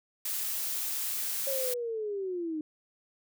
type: noise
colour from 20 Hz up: blue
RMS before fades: -33 dBFS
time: 0.25-1.74 s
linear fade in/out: 5 ms
type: linear sweep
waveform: sine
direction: down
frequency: 550 to 301.9 Hz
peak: -31 dBFS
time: 1.47-2.61 s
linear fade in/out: 2 ms
effects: none